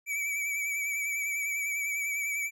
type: tone with vibrato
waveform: square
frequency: 2292 Hz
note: D7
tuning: 43 cents flat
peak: -30 dBFS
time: 0.06-2.51 s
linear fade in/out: 50 ms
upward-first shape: sine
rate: 10 Hz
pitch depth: 40 cents each way
effects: none